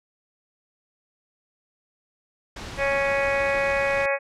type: noise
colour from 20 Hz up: pink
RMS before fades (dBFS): -36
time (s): 2.56-4.06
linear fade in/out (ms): 5
type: harmonic tone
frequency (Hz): 277.2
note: C#4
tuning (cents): 0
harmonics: 2 / 3 / 4 / 5 / 6 / 7 / 8 / 9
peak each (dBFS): -23 / -32 / -33 / -37 / -30 / -30 / -31 / -31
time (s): 2.77-4.19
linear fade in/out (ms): 50
effects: low-pass 6000 Hz 12 dB/octave